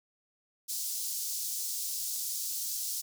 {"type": "high-pass noise", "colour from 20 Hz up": "pink", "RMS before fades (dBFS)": -35, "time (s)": [0.68, 3.02], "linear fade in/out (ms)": 20, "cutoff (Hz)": 5100, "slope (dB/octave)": 24, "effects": []}